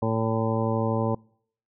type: harmonic tone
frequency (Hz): 112.2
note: A2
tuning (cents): +34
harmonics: 1 / 2 / 3 / 4 / 5 / 7 / 8 / 9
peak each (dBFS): -27 / -28 / -33 / -30 / -30 / -35 / -35 / -35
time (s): 0.02-1.15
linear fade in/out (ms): 5
effects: noise-tail reverb RT60 0.6 s tail -26 dB re dry